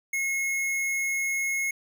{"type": "tone", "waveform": "square", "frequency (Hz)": 2169, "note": "C#7", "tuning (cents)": -38, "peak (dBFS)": -26, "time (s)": [0.13, 1.71], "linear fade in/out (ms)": 5, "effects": []}